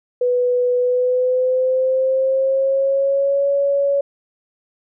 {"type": "tone with pitch glide", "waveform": "sine", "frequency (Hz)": [493.9, 560.8], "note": ["B4", "C#5"], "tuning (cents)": [0, 20], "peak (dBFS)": -14, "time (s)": [0.21, 4.01], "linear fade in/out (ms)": 5, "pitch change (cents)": 220, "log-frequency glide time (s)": [0.77, 3.48], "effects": []}